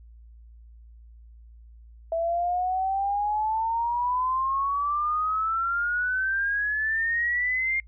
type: exponential sweep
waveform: sine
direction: up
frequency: 656 to 2128 Hz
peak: -23 dBFS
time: 2.12-7.8 s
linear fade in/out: 2 ms
effects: noise-tail reverb RT60 0.1 s tail -25 dB re dry + added 57 Hz sine -46 dBFS peak until 7.87 s